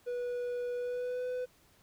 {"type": "tone with pitch glide", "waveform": "triangle", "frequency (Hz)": [488.5, 500.8], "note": ["B4", "B4"], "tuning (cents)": [-19, 24], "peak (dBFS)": -31, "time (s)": [0.06, 1.46], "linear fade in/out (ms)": 20, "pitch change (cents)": 43, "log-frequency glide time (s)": [0.76, 1.27], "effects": ["pink hiss -65 dBFS RMS until 1.82 s"]}